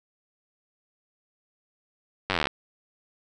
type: slowing click train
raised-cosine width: 0.3 ms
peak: -8 dBFS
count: 15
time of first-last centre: 2.3-2.471 s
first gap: 10 ms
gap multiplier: 1.03
effects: none